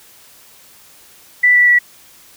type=tone with pitch steps; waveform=sine; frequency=1975.5 / 1960.7 / 1946.1 Hz; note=B6 / B6 / B6; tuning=0 / -13 / -26 cents; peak=-7 dBFS; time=1.43-1.79 s; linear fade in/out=10 ms; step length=120 ms; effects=white hiss -45 dBFS RMS until 2.36 s